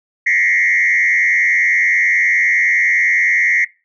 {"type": "tone with frequency modulation", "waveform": "sine", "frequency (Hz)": 2015, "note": "B6", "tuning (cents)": 34, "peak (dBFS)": -10, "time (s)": [0.26, 3.65], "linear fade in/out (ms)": 10, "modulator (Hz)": 89.7, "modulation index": 2, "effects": ["noise-tail reverb RT60 0.3 s tail -21 dB re dry", "tanh soft clip ceiling -7 dBFS"]}